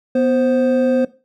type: tone pair together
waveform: triangle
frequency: 247 / 523.3 Hz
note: B3 / C5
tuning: 0 / 0 cents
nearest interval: octave + minor second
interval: 1300 cents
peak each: -14 dBFS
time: 0.15-1.05 s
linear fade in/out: 5 ms
effects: noise-tail reverb RT60 0.3 s tail -17 dB re dry